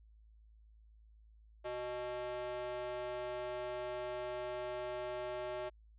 square tone with high-pass filter, 123.47 Hz, B2, in tune, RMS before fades -41 dBFS, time 1.64-5.7 s, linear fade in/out 20 ms, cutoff 510 Hz, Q 7.1, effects added 54 Hz sine -59 dBFS peak until 5.98 s + resampled to 8000 Hz

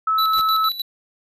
sine tone, 1300 Hz, E6, 24 cents flat, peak -16 dBFS, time 0.07-0.69 s, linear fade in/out 5 ms
square tone with tremolo, 3951 Hz, B7, in tune, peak -21 dBFS, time 0.18-0.82 s, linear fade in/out 5 ms, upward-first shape square, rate 6.5 Hz, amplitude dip 70%
pink noise with exponential growth, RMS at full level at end -31 dBFS, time 0.29-0.4 s, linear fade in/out 5 ms, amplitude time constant 22 ms
effects resampled to 32000 Hz

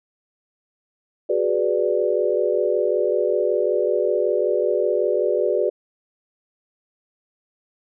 sine chord, G# half-diminished seventh, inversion third, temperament equal, 370 / 415.3 / 493.9 / 587.3 Hz, F#4 / G#4 / B4 / D5, 0 / 0 / 0 / 0 cents, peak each -23 dBFS, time 1.29-5.7 s, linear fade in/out 10 ms, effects none

